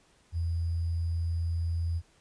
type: tone with sample-and-hold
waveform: sine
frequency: 83.9 Hz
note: E2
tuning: 31 cents sharp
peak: -27 dBFS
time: 0.32-2.02 s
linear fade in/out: 50 ms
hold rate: 4900 Hz
effects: pink hiss -64 dBFS RMS until 2.2 s + resampled to 22050 Hz